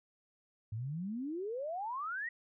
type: exponential sweep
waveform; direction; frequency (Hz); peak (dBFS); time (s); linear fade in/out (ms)
sine; up; 102.9 to 1948; -36; 0.72-2.29; 5
effects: none